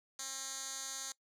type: tone with band-pass filter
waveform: 10% pulse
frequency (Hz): 268.1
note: C4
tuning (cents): +42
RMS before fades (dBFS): -43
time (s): 0.19-1.12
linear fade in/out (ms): 2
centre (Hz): 6600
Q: 2.3
effects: noise-tail reverb RT60 0.1 s tail -21 dB re dry